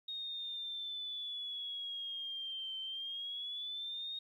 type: exponential two-way sweep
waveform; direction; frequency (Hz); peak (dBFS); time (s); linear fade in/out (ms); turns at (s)
sine; down then up; 3729 to 3101 to 3729; -39; 0.08-4.19; 5; 2.79
effects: 12-bit